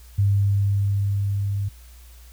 sine tone with level ramp, 100 Hz, G2, 35 cents sharp, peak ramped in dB -15 to -22 dBFS, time 0.18-1.69 s, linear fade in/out 10 ms, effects added 60 Hz sine -43 dBFS peak until 2.32 s + white hiss -53 dBFS RMS until 2.32 s

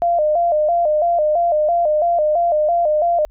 sine tone with vibrato, 647 Hz, E5, 32 cents flat, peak -13 dBFS, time 0.02-3.25 s, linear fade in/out 0 ms, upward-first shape square, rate 3 Hz, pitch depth 110 cents each way, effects added 44 Hz sine -44 dBFS peak until 3.3 s

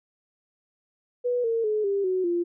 sine tone with pitch steps, 490 / 457.2 / 426.6 / 398 / 371.4 / 346.5 Hz, B4 / A#4 / G#4 / G4 / F#4 / F4, -14 / -34 / +46 / +26 / +7 / -14 cents, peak -22 dBFS, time 1.24-2.44 s, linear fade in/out 20 ms, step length 200 ms, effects none

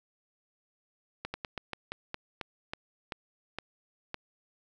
slowing click train, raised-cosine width 0.3 ms, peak -19 dBFS, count 12, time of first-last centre 1.25-4.144 s, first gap 90 ms, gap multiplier 1.2, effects none

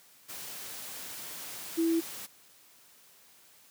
sine tone in noise, 330 Hz, E4, 2 cents sharp, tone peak -24 dBFS, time 1.77-2.01 s, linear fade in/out 20 ms, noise white, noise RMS -42 dBFS, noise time 0.28-2.27 s, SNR +15 dB, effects white hiss -59 dBFS RMS until 3.7 s + high-pass 100 Hz 12 dB/octave

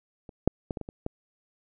clicks, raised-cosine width 2 ms, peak -30 / -6 / -17 / -20 / -22 / -25 / -17 dBFS, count 7, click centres 0.292 / 0.476 / 0.708 / 0.772 / 0.813 / 0.889 / 1.064 s, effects none

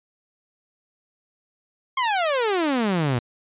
sawtooth exponential sweep, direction down, 1089 to 115.8 Hz, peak -16 dBFS, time 1.97-3.19 s, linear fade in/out 5 ms, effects resampled to 8000 Hz

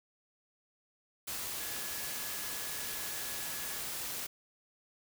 sine tone in noise, 1693 Hz, G#6, 33 cents sharp, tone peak -50 dBFS, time 1.6-3.8 s, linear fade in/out 10 ms, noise white, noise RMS -39 dBFS, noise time 1.27-4.27 s, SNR -14 dB, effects none

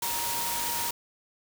sine tone in noise, 941 Hz, A#5, 16 cents sharp, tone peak -34 dBFS, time 0.02-0.91 s, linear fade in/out 5 ms, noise white, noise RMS -31 dBFS, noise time 0.02-0.91 s, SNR -6 dB, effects none

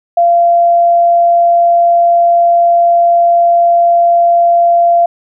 sine tone, 688 Hz, F5, 26 cents flat, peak -5 dBFS, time 0.17-5.06 s, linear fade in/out 5 ms, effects none

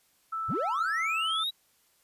sine tone with pitch glide, 1318.5 to 1306.4 Hz, E6 to E6, 0 to -16 cents, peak -30 dBFS, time 0.32-1.44 s, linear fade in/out 10 ms, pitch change -16 cents, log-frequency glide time 1.01-1.32 s
triangle linear sweep, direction up, 65.4 to 3914 Hz, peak -27 dBFS, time 0.48-1.51 s, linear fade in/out 20 ms
effects white hiss -67 dBFS RMS until 2.03 s + resampled to 32000 Hz

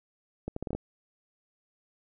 accelerating click train, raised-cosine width 2 ms, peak -20 dBFS, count 7, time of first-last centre 0.48-0.75 s, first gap 84 ms, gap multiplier 0.74, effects none

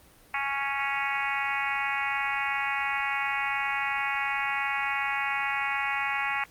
harmonic tone, 277.2 Hz, C#4, in tune, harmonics 3 / 4 / 5 / 6 / 7 / 8 / 9 / 10, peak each -33 / -35 / -36 / -37 / -33 / -33 / -35 / -40 dBFS, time 0.34-6.44 s, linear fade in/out 2 ms, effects pink hiss -56 dBFS RMS until 6.5 s + Opus 32 kbps

